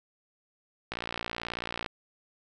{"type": "click train", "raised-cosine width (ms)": 0.3, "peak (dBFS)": -17, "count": 56, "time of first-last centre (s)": [0.92, 1.862], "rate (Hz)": 58.4, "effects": []}